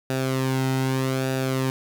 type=tone with flanger; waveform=sawtooth; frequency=131.7 Hz; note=C3; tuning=12 cents sharp; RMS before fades=-24 dBFS; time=0.1-1.7 s; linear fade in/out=0 ms; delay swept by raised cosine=0.94 to 1.78 ms; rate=0.82 Hz; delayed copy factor=-0.6; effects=none